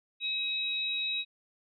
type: tone pair together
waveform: sine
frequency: 2552 / 3826 Hz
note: D#7 / A#7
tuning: +43 / +44 cents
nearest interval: perfect fifth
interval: 701 cents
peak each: -34 / -31 dBFS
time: 0.2-1.25 s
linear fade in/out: 50 ms
effects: none